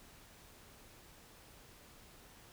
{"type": "silence", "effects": ["pink hiss -59 dBFS RMS until 2.52 s"]}